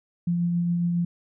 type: tone with tremolo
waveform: sine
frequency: 172.9 Hz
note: F3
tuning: 17 cents flat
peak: -20 dBFS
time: 0.27-1.05 s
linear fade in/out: 5 ms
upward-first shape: triangle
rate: 7.3 Hz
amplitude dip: 25%
effects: none